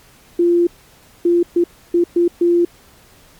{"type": "tone bursts at uneven times", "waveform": "sine", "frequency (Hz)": 345.9, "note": "F4", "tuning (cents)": -17, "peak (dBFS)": -10, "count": 6, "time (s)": [[0.39, 0.67], [1.25, 1.43], [1.56, 1.64], [1.94, 2.04], [2.16, 2.28], [2.41, 2.65]], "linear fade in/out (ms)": 5, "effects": ["pink hiss -48 dBFS RMS until 3.39 s", "MP3 96 kbps"]}